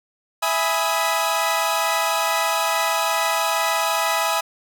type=chord; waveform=sawtooth; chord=E major seventh; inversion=none; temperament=equal with one note detuned; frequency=659.3 / 830.6 / 987.8 / 1259 Hz; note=E5 / G#5 / B5 / D#6; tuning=0 / 0 / 0 / +20 cents; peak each=-21 dBFS; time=0.42-4.41 s; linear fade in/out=10 ms; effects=none